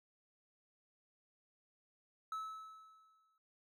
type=tone with exponential decay; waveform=triangle; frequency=1300 Hz; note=E6; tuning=24 cents flat; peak=-36 dBFS; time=2.32-3.38 s; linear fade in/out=2 ms; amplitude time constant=230 ms; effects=noise-tail reverb RT60 0.1 s tail -23 dB re dry